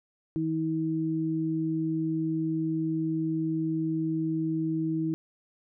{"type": "tone pair together", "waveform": "sine", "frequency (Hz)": [160, 320], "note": ["D#3", "D#4"], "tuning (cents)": [49, 49], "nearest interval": "octave", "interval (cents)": 1200, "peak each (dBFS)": [-31, -27], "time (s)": [0.36, 5.14], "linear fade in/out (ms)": 0, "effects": []}